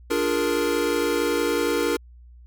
square chord, Bb dominant seventh, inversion first, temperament equal, 293.7 / 349.2 / 415.3 / 466.2 Hz, D4 / F4 / Ab4 / Bb4, 0 / 0 / 0 / 0 cents, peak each -28 / -28 / -29 / -25 dBFS, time 0.1-1.97 s, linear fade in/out 10 ms, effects added 60 Hz sine -44 dBFS peak until 2.46 s

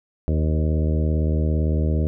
harmonic tone with a mistuned harmonic, 77.78 Hz, D#2, in tune, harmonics 1 / 2 / 3 / 4 / 5 / 6 / 7 / 8, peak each -19 / -25 / -29 / -31 / -33 / -35 / -36 / -37 dBFS, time 0.28-2.07 s, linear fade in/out 0 ms, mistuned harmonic 7, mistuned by -16 cents, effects none

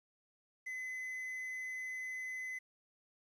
triangle tone with quantisation, 2028 Hz, B6, 45 cents sharp, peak -38 dBFS, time 0.66-2.59 s, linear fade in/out 10 ms, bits 11, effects resampled to 32000 Hz

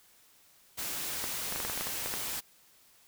white noise, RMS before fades -36 dBFS, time 0.77-2.41 s, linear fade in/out 20 ms
clicks, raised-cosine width 0.5 ms, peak -21 dBFS, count 11, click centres 1.241 / 1.524 / 1.56 / 1.602 / 1.65 / 1.698 / 1.776 / 1.81 / 1.87 / 2.06 / 2.139 s
effects white hiss -62 dBFS RMS until 3.07 s

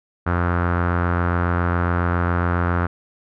sawtooth tone with low-pass filter, 87.31 Hz, F2, in tune, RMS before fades -20 dBFS, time 0.26-2.87 s, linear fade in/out 10 ms, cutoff 1400 Hz, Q 4, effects none

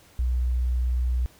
sine tone, 61.74 Hz, B1, in tune, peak -21 dBFS, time 0.19-1.26 s, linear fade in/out 0 ms, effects pink hiss -55 dBFS RMS until 1.39 s

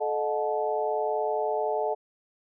harmonic tone with a mistuned harmonic, 144.5 Hz, D3, 28 cents flat, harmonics 3 / 4 / 5 / 6, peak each -29 / -30 / -31 / -32 dBFS, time 0-1.95 s, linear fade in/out 20 ms, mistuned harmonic 4, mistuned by +100 cents, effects none

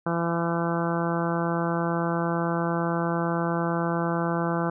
harmonic tone, 168.9 Hz, E3, 42 cents sharp, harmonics 1 / 2 / 3 / 4 / 5 / 6 / 7 / 8 / 9, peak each -27 / -30 / -32 / -33 / -34 / -35 / -35 / -36 / -37 dBFS, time 0.06-4.7 s, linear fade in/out 5 ms, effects none

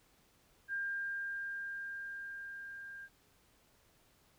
sine tone with level ramp, 1600 Hz, G6, 35 cents sharp, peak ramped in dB -34 to -46 dBFS, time 0.68-3.09 s, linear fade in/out 50 ms, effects pink hiss -69 dBFS RMS until 4.38 s

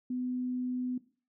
sine tone, 251 Hz, B3, 28 cents sharp, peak -31 dBFS, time 0.1-0.98 s, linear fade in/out 5 ms, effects noise-tail reverb RT60 0.4 s tail -17 dB re dry

